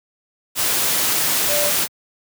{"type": "tone in noise", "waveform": "sine", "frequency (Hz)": 587.3, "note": "D5", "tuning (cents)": 0, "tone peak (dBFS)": -21, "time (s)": [1.47, 1.72], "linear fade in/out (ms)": 50, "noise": "white", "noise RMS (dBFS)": -19, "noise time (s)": [0.55, 1.88], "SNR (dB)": -5, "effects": ["high-pass 100 Hz 12 dB/octave"]}